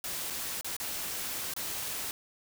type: noise with dropouts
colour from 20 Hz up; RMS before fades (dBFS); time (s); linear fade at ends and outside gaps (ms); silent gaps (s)
white; -36; 0.04-2.11; 1; 0.301-0.305 / 0.611-0.645 / 0.766-0.8 / 1.537-1.564
effects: none